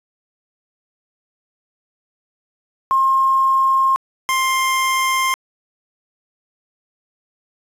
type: tone pair in turn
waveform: sine / 25% pulse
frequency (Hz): 1067 / 1052.9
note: C6 / C6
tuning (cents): +34 / +11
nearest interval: unison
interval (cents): 23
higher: first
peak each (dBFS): -12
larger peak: neither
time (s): 2.91-3.96 / 4.29-5.34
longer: neither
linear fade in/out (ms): 0
effects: resampled to 32000 Hz + 7-bit